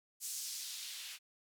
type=noise with band-pass filter sweep; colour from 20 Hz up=blue; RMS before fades=-44 dBFS; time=0.2-1.19 s; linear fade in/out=50 ms; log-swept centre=7400 to 2500 Hz; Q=1.3; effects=none